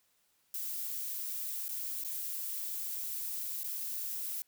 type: noise with dropouts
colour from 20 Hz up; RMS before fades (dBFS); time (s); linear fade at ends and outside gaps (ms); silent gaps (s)
violet; -38; 0.54-4.42; 1; 1.682-1.69 / 2.038-2.047 / 3.633-3.643
effects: white hiss -73 dBFS RMS until 4.47 s